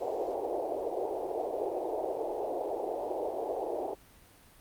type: band-pass noise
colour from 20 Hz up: pink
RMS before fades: -34 dBFS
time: 0-3.95 s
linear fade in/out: 20 ms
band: 350 to 800 Hz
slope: 48 dB/octave
effects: pink hiss -58 dBFS RMS until 4.6 s + Opus 48 kbps